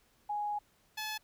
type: tone pair in turn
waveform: sine / 10% pulse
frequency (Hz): 830.6 / 860.2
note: G#5 / A5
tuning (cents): 0 / -39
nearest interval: minor second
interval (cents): 61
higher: second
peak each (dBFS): -32 / -28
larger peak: second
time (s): 0.29-0.59 / 0.97-1.18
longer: first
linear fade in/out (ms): 10
effects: pink hiss -69 dBFS RMS until 1.23 s